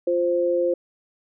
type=tone pair together; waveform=sine; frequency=349.3 / 523.3 Hz; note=F4 / C5; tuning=0 / 0 cents; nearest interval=perfect fifth; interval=700 cents; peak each=-23 / -20 dBFS; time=0.07-0.74 s; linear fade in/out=5 ms; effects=none